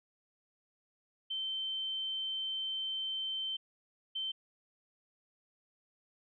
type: tone bursts at uneven times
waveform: sine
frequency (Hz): 3100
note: G7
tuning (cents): -20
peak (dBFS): -34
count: 2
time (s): 1.3-3.57 / 4.15-4.32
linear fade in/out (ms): 10
effects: none